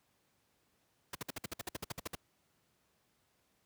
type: noise bursts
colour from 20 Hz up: pink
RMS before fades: -39 dBFS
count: 14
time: 1.13-2.152 s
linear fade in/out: 5 ms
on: 21 ms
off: 56 ms
effects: pink hiss -75 dBFS RMS until 3.65 s + high-pass 80 Hz 12 dB/octave